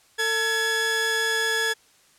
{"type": "tone pair together", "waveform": "sawtooth", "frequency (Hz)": [448.7, 1694], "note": ["A4", "G#6"], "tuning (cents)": [34, 34], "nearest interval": "octave + major seventh", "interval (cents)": 2300, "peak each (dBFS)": [-24, -19], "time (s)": [0.18, 1.74], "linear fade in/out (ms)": 20, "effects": ["white hiss -58 dBFS RMS until 2.18 s", "low-pass 10000 Hz 12 dB/octave"]}